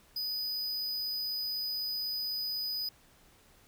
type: tone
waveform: square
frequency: 4978 Hz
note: D#8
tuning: in tune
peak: -33 dBFS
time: 0.16-2.89 s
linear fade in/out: 5 ms
effects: pink hiss -62 dBFS RMS until 3.67 s